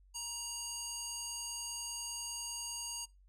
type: tone with band-pass filter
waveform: square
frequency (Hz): 945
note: A#5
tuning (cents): +23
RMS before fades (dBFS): -42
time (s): 0.14-3.06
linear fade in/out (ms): 20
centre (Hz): 7300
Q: 2.4
effects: noise-tail reverb RT60 0.2 s tail -19 dB re dry + added 47 Hz sine -60 dBFS peak until 3.28 s